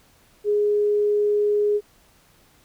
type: tone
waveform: sine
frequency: 415.3 Hz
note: G#4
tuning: in tune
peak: -17 dBFS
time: 0.44-1.81 s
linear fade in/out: 50 ms
effects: pink hiss -57 dBFS RMS until 2.64 s